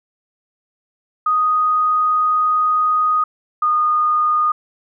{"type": "tone pair in turn", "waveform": "sine", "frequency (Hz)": [1244.5, 1226.7], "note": ["D#6", "D#6"], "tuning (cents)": [0, -25], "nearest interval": "unison", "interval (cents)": 25, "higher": "first", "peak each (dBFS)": -13, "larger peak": "neither", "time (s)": [[1.26, 3.24], [3.62, 4.52]], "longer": "first", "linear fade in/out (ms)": 5, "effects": []}